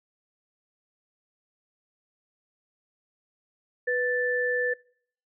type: tone pair together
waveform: sine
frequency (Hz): 493.9 / 1760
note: B4 / A6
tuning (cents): 0 / 0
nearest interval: octave + minor seventh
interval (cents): 2200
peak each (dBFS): -26 / -26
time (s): 3.87-4.74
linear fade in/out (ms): 10
effects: noise-tail reverb RT60 0.6 s tail -25 dB re dry